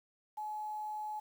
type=tone with quantisation; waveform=sine; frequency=851 Hz; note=G#5; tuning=42 cents sharp; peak=-37 dBFS; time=0.37-1.2 s; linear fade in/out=10 ms; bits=10; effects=none